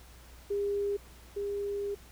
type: tone pair in turn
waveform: sine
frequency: 404.4 / 404.4 Hz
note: G#4 / G#4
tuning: -46 / -46 cents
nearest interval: unison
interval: 0 cents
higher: neither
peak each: -28 / -31 dBFS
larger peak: first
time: 0.5-0.97 / 1.36-1.95 s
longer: second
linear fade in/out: 10 ms
effects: added 60 Hz sine -52 dBFS peak until 2.11 s + pink hiss -56 dBFS RMS until 2.11 s